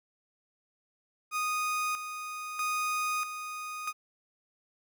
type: tone with tremolo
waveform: 30% pulse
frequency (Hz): 1240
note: D#6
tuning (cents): -6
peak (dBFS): -26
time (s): 1.31-3.93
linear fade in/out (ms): 50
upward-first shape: square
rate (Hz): 0.78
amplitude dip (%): 60
effects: 11-bit